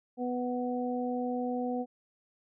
harmonic tone, 247.5 Hz, B3, 4 cents sharp, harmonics 1 / 2 / 3, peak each -32 / -35 / -37 dBFS, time 0.17-1.86 s, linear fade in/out 50 ms, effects none

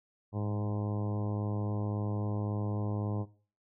harmonic tone with a mistuned harmonic, 103.7 Hz, G#2, 2 cents flat, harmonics 1 / 2 / 3 / 4 / 5 / 6 / 7 / 8 / 9 / 10, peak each -32 / -38 / -42 / -44 / -46 / -48 / -49 / -50 / -51 / -52 dBFS, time 0.32-3.26 s, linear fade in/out 50 ms, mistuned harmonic 1, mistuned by +31 cents, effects noise-tail reverb RT60 0.4 s tail -18 dB re dry

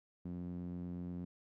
sawtooth tone with band-pass filter, 88.4 Hz, F2, 22 cents sharp, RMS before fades -43 dBFS, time 0.25-1.25 s, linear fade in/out 5 ms, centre 210 Hz, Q 3.1, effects none

